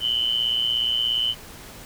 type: tone pair together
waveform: sine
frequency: 2960 / 3077 Hz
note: F#7 / G7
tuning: 0 / -33 cents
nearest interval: minor second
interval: 67 cents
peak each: -23 dBFS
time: 0-1.35 s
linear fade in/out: 50 ms
effects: pink hiss -42 dBFS RMS until 1.85 s